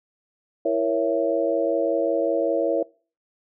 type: harmonic tone with a mistuned harmonic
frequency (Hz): 110.7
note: A2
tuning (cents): +11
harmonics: 3 / 4 / 5 / 6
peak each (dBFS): -26 / -25 / -23 / -26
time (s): 0.65-2.83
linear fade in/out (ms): 5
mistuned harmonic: 4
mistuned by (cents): +97
effects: noise-tail reverb RT60 0.4 s tail -24 dB re dry